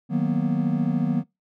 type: chord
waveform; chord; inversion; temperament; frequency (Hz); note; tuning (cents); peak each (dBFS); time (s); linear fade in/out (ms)
triangle; B major seventh; first; equal; 155.56 / 185 / 233.1 / 246.9; D#3 / F#3 / A#3 / B3; 0 / 0 / 0 / 0; -24; 0.09-1.24; 50
effects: noise-tail reverb RT60 0.2 s tail -23 dB re dry